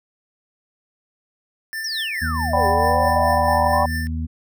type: tone with tremolo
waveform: square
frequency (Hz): 1780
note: A6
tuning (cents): +20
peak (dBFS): -25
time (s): 1.73-4.07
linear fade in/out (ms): 0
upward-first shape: triangle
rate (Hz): 4.6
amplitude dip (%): 65
type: exponential two-way sweep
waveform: sine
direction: down then up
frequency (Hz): 5870 to 391.2 to 1116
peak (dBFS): -24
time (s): 1.84-3.84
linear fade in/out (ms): 5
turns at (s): 2.67
type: harmonic tone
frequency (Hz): 80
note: D#2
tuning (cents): +49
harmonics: 1 / 2 / 3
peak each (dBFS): -23 / -33 / -29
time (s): 2.21-4.27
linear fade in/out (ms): 20
type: chord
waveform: sine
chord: G major seventh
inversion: second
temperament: equal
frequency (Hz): 587.3 / 740 / 784 / 987.8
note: D5 / F#5 / G5 / B5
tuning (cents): 0 / 0 / 0 / 0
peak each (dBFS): -21 / -24 / -21 / -20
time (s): 2.53-3.86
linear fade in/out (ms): 5
effects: none